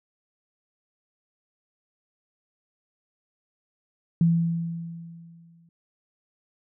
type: tone with exponential decay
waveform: sine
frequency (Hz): 167.5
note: E3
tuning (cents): +28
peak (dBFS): -15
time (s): 4.21-5.69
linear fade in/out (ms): 2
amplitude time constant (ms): 320
effects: none